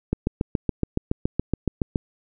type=click train; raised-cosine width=3 ms; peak=-8 dBFS; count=14; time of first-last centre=0.13-1.958 s; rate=7.11 Hz; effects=none